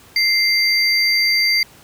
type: tone pair together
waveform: triangle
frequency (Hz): 2093 / 4699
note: C7 / D8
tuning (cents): 0 / 0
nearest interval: octave + major second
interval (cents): 1400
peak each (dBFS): -15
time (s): 0.16-1.63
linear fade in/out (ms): 2
effects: pink hiss -46 dBFS RMS until 1.83 s + high-pass 60 Hz 12 dB/octave